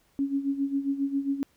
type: tone with tremolo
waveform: sine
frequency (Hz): 277.2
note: C#4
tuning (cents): 0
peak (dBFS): -22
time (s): 0.19-1.43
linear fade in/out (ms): 0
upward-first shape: sine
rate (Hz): 7.4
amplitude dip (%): 75
effects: pink hiss -66 dBFS RMS until 1.56 s